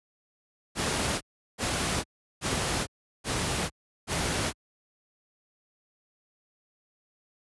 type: noise bursts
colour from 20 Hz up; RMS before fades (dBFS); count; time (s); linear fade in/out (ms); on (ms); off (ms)
pink; -28; 5; 0.75-4.53; 50; 460; 370
effects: high-pass 60 Hz 12 dB/octave + resampled to 24000 Hz